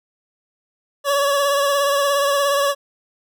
25% pulse tone with vibrato, 564 Hz, C#5, 30 cents sharp, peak -12 dBFS, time 1.04-2.75 s, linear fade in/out 50 ms, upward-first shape triangle, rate 17 Hz, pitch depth 40 cents each way, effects none

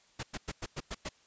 pink noise bursts, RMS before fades -37 dBFS, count 7, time 0.19-1.091 s, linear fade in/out 10 ms, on 43 ms, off 100 ms, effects white hiss -65 dBFS RMS until 1.26 s + resampled to 16000 Hz

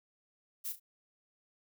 violet noise with echo, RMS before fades -38 dBFS, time 0.64-0.73 s, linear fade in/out 20 ms, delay 35 ms, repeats 2, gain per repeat -10 dB, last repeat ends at 0.8 s, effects none

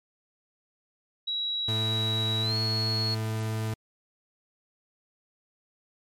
sine tone with pitch glide, 3881 to 4331 Hz, B7 to C#8, -31 to -41 cents, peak -27 dBFS, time 1.27-3.15 s, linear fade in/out 10 ms, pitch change +190 cents, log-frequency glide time 2.42-2.56 s
40% pulse tone, 110 Hz, A2, in tune, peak -27 dBFS, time 1.68-3.74 s, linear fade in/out 5 ms
effects MP3 64 kbps

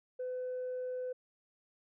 sine tone, 505 Hz, B4, 39 cents sharp, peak -34 dBFS, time 0.19-1.13 s, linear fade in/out 10 ms, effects tanh soft clip ceiling -33 dBFS

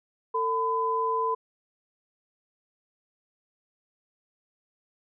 sine tone pair together, 449 / 1008 Hz, A4 / B5, +35 / +35 cents, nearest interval octave + major second, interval 1400 cents, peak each -29 / -25 dBFS, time 0.34-1.35 s, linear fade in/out 10 ms, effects none

